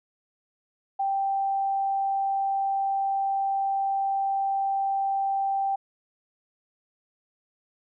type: tone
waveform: sine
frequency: 784 Hz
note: G5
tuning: in tune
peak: -23 dBFS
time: 0.99-5.76 s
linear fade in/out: 10 ms
effects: none